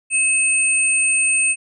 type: tone pair together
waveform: sine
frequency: 2584 / 8692 Hz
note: E7 / C#9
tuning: -35 / -35 cents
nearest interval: octave + major sixth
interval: 2100 cents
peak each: -17 dBFS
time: 0.1-1.56 s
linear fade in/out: 50 ms
effects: none